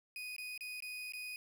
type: tone with dropouts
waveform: 35% pulse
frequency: 2489 Hz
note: D#7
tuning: in tune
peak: -40 dBFS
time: 0.16-1.36 s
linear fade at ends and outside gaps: 1 ms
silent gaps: 0.364-0.382 / 0.577-0.608 / 0.804-0.823 / 1.122-1.135 s
effects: none